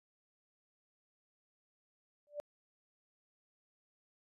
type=tone with exponential growth; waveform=sine; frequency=587.3 Hz; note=D5; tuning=in tune; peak=-34 dBFS; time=2.27-2.4 s; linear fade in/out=0 ms; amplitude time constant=28 ms; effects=resampled to 32000 Hz